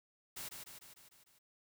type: noise with echo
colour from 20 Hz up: white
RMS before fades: -45 dBFS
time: 0.36-0.49 s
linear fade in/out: 10 ms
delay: 150 ms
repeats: 6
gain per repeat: -4 dB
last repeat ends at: 1.39 s
effects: none